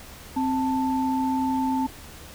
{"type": "tone pair together", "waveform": "sine", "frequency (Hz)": [262.1, 884.1], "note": ["C4", "A5"], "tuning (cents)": [3, 8], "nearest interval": "octave + major sixth", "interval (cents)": 2105, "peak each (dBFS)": [-23, -26], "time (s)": [0.36, 1.87], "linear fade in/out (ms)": 10, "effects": ["added 76 Hz sine -49 dBFS peak until 2.34 s", "pink hiss -44 dBFS RMS until 2.34 s"]}